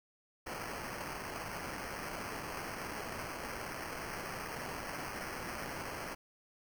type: noise with sample-and-hold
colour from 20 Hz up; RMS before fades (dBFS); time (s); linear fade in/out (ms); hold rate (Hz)
white; -42; 0.46-6.15; 10; 3675
effects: none